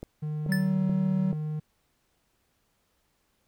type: click train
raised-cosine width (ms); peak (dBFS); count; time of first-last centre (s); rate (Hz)
2; -24; 4; 0.03-1.329; 2.31
type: tone with pitch glide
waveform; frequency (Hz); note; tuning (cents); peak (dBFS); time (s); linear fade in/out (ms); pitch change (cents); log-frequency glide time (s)
triangle; 152 to 153.23; D#3 to D#3; -40 to -26; -27; 0.22-1.6; 10; +14; 1.19-1.32
type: tone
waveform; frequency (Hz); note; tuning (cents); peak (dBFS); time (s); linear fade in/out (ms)
triangle; 188.9; F#3; +36; -22; 0.48-1.33; 20
type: tone with exponential decay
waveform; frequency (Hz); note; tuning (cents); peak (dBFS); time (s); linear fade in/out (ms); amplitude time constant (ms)
square; 1749; A6; -11; -27; 0.52-0.74; 1; 47
effects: pink hiss -72 dBFS RMS until 3.47 s